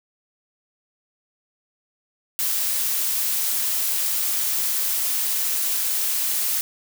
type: noise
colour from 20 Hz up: blue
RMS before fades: -23 dBFS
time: 2.39-6.61 s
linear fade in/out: 0 ms
effects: none